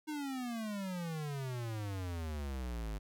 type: exponential sweep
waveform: square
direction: down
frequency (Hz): 311.1 to 50.5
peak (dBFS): -38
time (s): 0.07-2.99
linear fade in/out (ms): 20
effects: none